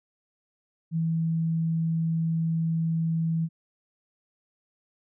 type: tone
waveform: sine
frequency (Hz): 163.4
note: E3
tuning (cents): -15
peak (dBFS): -23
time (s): 0.91-3.49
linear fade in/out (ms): 50
effects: none